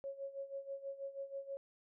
sine tone with tremolo, 550 Hz, C#5, 14 cents flat, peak -39 dBFS, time 0.04-1.57 s, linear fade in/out 0 ms, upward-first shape sine, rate 6.2 Hz, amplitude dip 80%, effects none

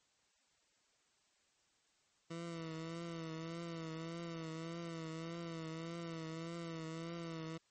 20% pulse tone with vibrato, 164.81 Hz, E3, in tune, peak -38 dBFS, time 2.3-7.58 s, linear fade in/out 10 ms, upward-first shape triangle, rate 1.7 Hz, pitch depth 58 cents each way, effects white hiss -75 dBFS RMS until 7.7 s + MP3 32 kbps

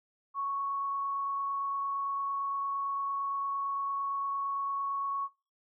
sine tone with frequency modulation, 1108.7 Hz, C#6, in tune, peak -30 dBFS, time 0.34-5.29 s, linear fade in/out 50 ms, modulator 28.8 Hz, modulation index 0.27, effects noise-tail reverb RT60 0.3 s tail -21 dB re dry

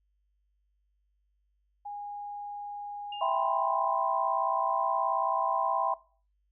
sine tone, 820 Hz, G#5, 22 cents flat, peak -36 dBFS, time 1.85-3.95 s, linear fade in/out 10 ms
sine tone with exponential decay, 2815 Hz, F7, 13 cents sharp, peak -37 dBFS, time 3.12-3.77 s, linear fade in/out 5 ms, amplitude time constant 140 ms
sine chord, C major seventh, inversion first, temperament equal, 659.3 / 784 / 987.8 / 1046.5 Hz, E5 / G5 / B5 / C6, 0 / 0 / 0 / 0 cents, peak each -31 dBFS, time 3.21-5.94 s, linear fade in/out 5 ms
effects noise-tail reverb RT60 0.4 s tail -19 dB re dry + added 50 Hz sine -70 dBFS peak until 6.51 s

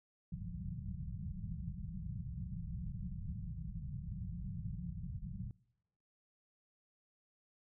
white low-pass noise, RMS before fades -43 dBFS, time 0.32-5.51 s, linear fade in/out 2 ms, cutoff 190 Hz, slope 96 dB/octave, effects noise-tail reverb RT60 0.9 s tail -24 dB re dry

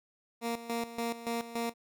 15% pulse tone with tremolo, 233.1 Hz, A#3, in tune, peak -25 dBFS, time 0.41-1.74 s, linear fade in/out 50 ms, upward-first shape square, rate 3.5 Hz, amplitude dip 75%, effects none

